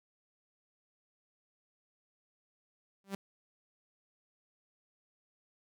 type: tone with exponential growth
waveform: sawtooth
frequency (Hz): 196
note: G3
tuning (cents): 0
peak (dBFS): -29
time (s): 3.04-3.15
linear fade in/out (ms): 2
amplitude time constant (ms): 22
effects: none